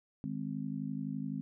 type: harmonic tone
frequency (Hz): 51.8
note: G#1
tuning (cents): -4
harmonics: 3 / 4 / 5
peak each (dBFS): -40 / -39 / -39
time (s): 0.24-1.41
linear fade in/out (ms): 0
effects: none